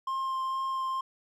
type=tone with vibrato; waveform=triangle; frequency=1058 Hz; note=C6; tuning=19 cents sharp; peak=-27 dBFS; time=0.07-1.01 s; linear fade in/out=5 ms; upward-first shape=sine; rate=2.2 Hz; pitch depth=10 cents each way; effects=none